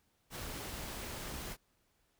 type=noise; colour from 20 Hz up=pink; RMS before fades=-43 dBFS; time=0.3-1.57 s; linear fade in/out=50 ms; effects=pink hiss -75 dBFS RMS until 2.19 s